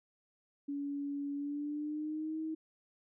sine tone with pitch glide, 283.9 to 316.8 Hz, C#4 to D#4, +41 to +31 cents, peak -35 dBFS, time 0.68-2.55 s, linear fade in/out 10 ms, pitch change +190 cents, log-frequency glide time 1.35-2.39 s, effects none

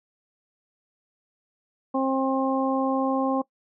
harmonic tone, 266.2 Hz, C4, 30 cents sharp, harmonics 1 / 2 / 3 / 4, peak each -24 / -27 / -29 / -30 dBFS, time 1.94-3.42 s, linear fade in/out 10 ms, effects noise-tail reverb RT60 0.1 s tail -21 dB re dry

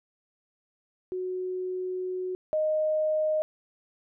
sine tone pair in turn, 368.3 / 619.4 Hz, F#4 / D#5, -8 / -8 cents, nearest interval major sixth, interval 900 cents, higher second, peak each -29 / -23 dBFS, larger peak second, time 1.12-2.35 / 2.53-3.42 s, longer first, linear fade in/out 0 ms, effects none

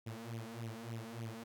sawtooth tone with flanger, 114.4 Hz, A#2, 32 cents flat, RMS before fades -45 dBFS, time 0.06-1.44 s, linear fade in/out 10 ms, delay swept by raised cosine 0.31 to 4.71 ms, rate 3.4 Hz, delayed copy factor +0.85, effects none

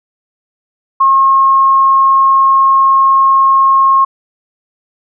sine tone, 1079 Hz, C#6, 47 cents flat, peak -5 dBFS, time 1-4.05 s, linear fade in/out 10 ms, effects none

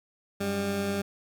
20% pulse tone pair together, 94.9 / 199.64 Hz, F#2 / G3, +44 / +32 cents, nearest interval octave + minor second, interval 1288 cents, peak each -32 / -23 dBFS, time 0.4-1.02 s, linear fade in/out 10 ms, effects none

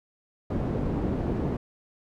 white low-pass noise, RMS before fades -28 dBFS, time 0.5-1.57 s, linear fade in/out 5 ms, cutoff 300 Hz, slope 12 dB/octave, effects none

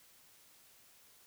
silence, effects white hiss -63 dBFS RMS until 1.26 s

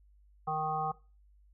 harmonic tone, 155.56 Hz, D#3, in tune, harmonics 1 / 3 / 5 / 7 / 8, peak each -40 / -42 / -32 / -39 / -39 dBFS, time 0.47-0.92 s, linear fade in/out 10 ms, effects noise-tail reverb RT60 0.3 s tail -18 dB re dry + added 50 Hz sine -59 dBFS peak until 1.53 s

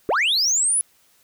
sine linear sweep, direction up, 333.9 to 10490 Hz, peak -14 dBFS, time 0.09-0.81 s, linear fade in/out 0 ms, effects tanh soft clip ceiling -16 dBFS + white hiss -59 dBFS RMS until 1.23 s

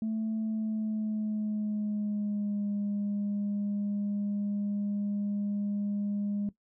sine tone with pitch glide, 220 to 204.1 Hz, A3 to G#3, 0 to -30 cents, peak -27 dBFS, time 0.02-6.49 s, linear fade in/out 2 ms, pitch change -130 cents, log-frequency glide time 0.36-2.69 s, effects noise-tail reverb RT60 0.1 s tail -17 dB re dry + tanh soft clip ceiling -26 dBFS

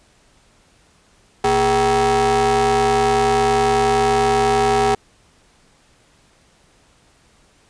40% pulse ring-modulated tone, 178.6 Hz, F3, 39 cents sharp, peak -10 dBFS, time 1.44-4.95 s, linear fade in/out 5 ms, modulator 590 Hz, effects pink hiss -55 dBFS RMS until 7.69 s + resampled to 22050 Hz

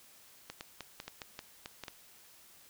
clicks, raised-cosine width 0.2 ms, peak -24 dBFS, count 10, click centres 0.5 / 0.609 / 0.807 / 1.001 / 1.08 / 1.218 / 1.391 / 1.659 / 1.837 / 1.882 s, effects white hiss -59 dBFS RMS until 2.69 s

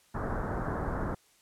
pink low-pass noise, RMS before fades -33 dBFS, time 0.14-1.15 s, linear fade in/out 10 ms, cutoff 1600 Hz, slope 48 dB/octave, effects white hiss -64 dBFS RMS until 1.41 s + low-pass 11000 Hz 12 dB/octave

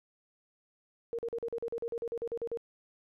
sine tone bursts, 466.2 Hz, A#4, in tune, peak -32 dBFS, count 15, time 1.13-2.573 s, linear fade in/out 0 ms, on 57 ms, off 42 ms, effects none

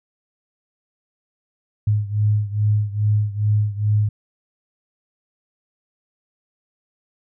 sine beating tone pair, 104.4 / 106.8 Hz, G#2 / G#2, +10 / +49 cents, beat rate 2.4 Hz, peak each -18 / -21 dBFS, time 1.87-4.09 s, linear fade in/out 5 ms, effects none

